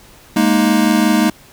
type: chord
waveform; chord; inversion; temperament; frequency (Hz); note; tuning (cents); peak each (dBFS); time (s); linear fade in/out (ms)
square; Ab suspended second; none; equal; 207.7 / 233.1 / 311.1; Ab3 / Bb3 / Eb4; 0 / 0 / 0; -16; 0.36-1.3; 5
effects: pink hiss -44 dBFS RMS until 1.52 s